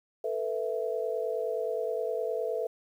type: chord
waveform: sine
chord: A suspended second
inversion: none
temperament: equal with one note detuned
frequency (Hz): 444.3 / 493.9 / 659.3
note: A4 / B4 / E5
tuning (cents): +17 / 0 / 0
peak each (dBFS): -32 / -33 / -34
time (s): 0.24-2.67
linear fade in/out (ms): 5
effects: 10-bit